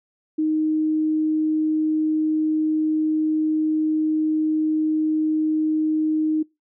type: tone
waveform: sine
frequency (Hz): 311.1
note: D#4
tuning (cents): 0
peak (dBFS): -18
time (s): 0.38-6.43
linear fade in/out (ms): 10
effects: noise-tail reverb RT60 0.2 s tail -22 dB re dry